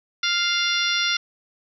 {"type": "harmonic tone", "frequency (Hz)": 698.5, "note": "F5", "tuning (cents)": 0, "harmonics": [2, 3, 4, 5, 6, 7, 8], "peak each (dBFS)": [-26, -27, -28, -25, -30, -31, -29], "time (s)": [0.23, 1.17], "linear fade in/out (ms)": 5, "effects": []}